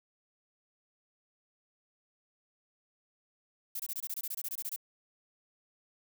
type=noise bursts; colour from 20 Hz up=violet; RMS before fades=-37 dBFS; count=15; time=3.75-4.762 s; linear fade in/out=5 ms; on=46 ms; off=23 ms; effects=none